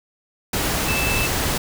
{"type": "tone in noise", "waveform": "sine", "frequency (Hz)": 2637, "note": "E7", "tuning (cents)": 0, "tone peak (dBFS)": -23, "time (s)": [0.88, 1.27], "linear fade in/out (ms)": 5, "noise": "pink", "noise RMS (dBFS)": -22, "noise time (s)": [0.53, 1.58], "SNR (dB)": -4, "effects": []}